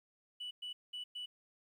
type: tone bursts at uneven times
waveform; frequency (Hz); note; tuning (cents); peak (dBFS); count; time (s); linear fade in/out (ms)
sine; 2960; F#7; 0; -39; 4; 0.4-0.51 / 0.62-0.73 / 0.93-1.04 / 1.15-1.26; 10
effects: tanh soft clip ceiling -38 dBFS + 12-bit